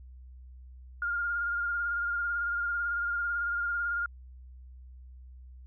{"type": "tone with vibrato", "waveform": "sine", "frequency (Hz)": 1411, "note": "F6", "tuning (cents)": 17, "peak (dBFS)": -28, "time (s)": [1.02, 4.06], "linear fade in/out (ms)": 2, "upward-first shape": "sine", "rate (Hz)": 18, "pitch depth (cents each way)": 24, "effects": ["added 63 Hz sine -46 dBFS peak until 5.66 s"]}